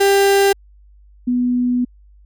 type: tone pair in turn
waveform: 35% pulse / sine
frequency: 396.3 / 246.7 Hz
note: G4 / B3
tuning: +19 / -2 cents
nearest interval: minor sixth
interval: 821 cents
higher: first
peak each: -9 / -14 dBFS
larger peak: first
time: 0-0.53 / 1.27-1.85 s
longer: second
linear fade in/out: 10 ms
effects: added 50 Hz sine -44 dBFS peak until 2.25 s